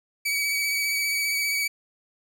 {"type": "tone with vibrato", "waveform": "sawtooth", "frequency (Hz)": 2276, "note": "C#7", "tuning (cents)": 45, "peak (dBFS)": -20, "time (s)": [0.25, 1.68], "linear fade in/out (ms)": 10, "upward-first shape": "sine", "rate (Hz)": 15, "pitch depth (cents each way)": 24, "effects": []}